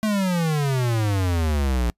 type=exponential sweep; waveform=square; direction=down; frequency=220 to 57.6 Hz; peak=-20 dBFS; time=0.03-1.9 s; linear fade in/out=0 ms; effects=noise-tail reverb RT60 0.1 s tail -26 dB re dry + resampled to 32000 Hz